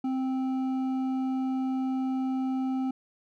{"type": "tone with hard clipping", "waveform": "sine", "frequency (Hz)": 261.6, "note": "C4", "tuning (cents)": 0, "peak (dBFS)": -28, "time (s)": [0.04, 2.91], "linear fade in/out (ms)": 5, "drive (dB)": 7, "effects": []}